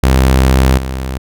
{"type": "tone with level steps", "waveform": "sawtooth", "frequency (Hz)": 65.41, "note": "C2", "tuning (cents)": 0, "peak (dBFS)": [-3, -14], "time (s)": [0.03, 1.18], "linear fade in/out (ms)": 5, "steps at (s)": 0.77, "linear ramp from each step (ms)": 10, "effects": []}